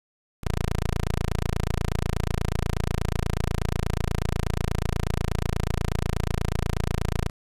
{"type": "tone", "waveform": "10% pulse", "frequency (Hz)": 28.25, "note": "A0", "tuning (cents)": 47, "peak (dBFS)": -15, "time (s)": [0.43, 7.3], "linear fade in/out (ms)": 10, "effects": ["resampled to 32000 Hz", "7-bit"]}